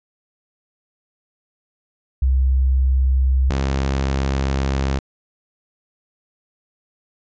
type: tone pair in turn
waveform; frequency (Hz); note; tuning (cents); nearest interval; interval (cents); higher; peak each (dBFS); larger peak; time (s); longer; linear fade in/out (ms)
sine / sawtooth; 65.41 / 67.56; C2 / C#2; 0 / -44; minor second; 56; second; -13 / -14; first; 2.22-3.5 / 3.5-4.99; second; 5
effects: resampled to 16000 Hz